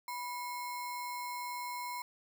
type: tone with sample-and-hold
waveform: sine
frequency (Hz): 981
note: B5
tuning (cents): -12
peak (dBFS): -37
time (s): 0.08-2.02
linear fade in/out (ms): 2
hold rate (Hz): 3150
effects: none